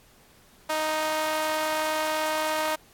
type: tone with high-pass filter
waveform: sawtooth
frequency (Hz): 311.1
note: D#4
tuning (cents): 0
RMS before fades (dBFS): -27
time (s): 0.69-2.76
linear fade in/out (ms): 10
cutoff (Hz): 740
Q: 1.6
effects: pink hiss -57 dBFS RMS until 2.93 s + AAC 64 kbps